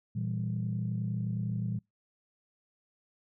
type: chord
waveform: sine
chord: E diminished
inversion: second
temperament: equal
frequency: 116.54 / 164.81 / 196 Hz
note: Bb2 / E3 / G3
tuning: 0 / 0 / 0 cents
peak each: -32 / -36 / -36 dBFS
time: 0.15-1.79 s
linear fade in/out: 10 ms
effects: noise-tail reverb RT60 0.2 s tail -26 dB re dry + tanh soft clip ceiling -22 dBFS